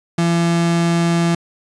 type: tone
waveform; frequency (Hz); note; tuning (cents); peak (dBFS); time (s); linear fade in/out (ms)
35% pulse; 169.3; E3; +46; -12; 0.18-1.35; 5
effects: resampled to 22050 Hz